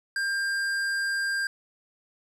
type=tone with hard clipping; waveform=sine; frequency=1596 Hz; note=G6; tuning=31 cents sharp; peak=-27 dBFS; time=0.16-1.47 s; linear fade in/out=2 ms; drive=11 dB; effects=none